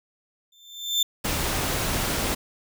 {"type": "tone with exponential growth", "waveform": "35% pulse", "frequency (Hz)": 3557, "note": "A7", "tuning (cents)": 18, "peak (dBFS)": -15, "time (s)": [0.52, 1.03], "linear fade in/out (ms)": 5, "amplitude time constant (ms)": 110}
{"type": "noise", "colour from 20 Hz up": "pink", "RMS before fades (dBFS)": -26, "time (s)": [1.24, 2.35], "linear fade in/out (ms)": 10}
{"effects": []}